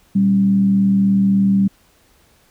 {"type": "tone with frequency modulation", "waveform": "sine", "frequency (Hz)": 196, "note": "G3", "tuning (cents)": 0, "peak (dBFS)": -11, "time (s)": [0.15, 1.68], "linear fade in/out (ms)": 10, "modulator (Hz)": 76.5, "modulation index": 0.32, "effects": ["pink hiss -55 dBFS RMS until 2.5 s"]}